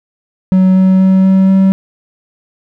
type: tone with pitch steps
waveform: triangle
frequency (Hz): 187 / 188.19 / 189.39 / 190.6 / 191.81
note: F#3 / F#3 / F#3 / G3 / G3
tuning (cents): +19 / +30 / +41 / -48 / -37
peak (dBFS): -3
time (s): 0.52-1.72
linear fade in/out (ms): 0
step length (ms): 240
effects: none